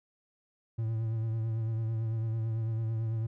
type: tone with vibrato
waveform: triangle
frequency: 112.2 Hz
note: A2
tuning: 34 cents sharp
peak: -27 dBFS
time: 0.78-3.27 s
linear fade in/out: 10 ms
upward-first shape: triangle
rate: 9 Hz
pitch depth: 42 cents each way
effects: none